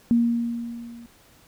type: tone with level ramp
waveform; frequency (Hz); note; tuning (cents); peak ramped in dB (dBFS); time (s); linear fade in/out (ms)
sine; 234.8; A#3; +13; -14 to -40; 0.11-1.06; 0
effects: pink hiss -55 dBFS RMS until 1.47 s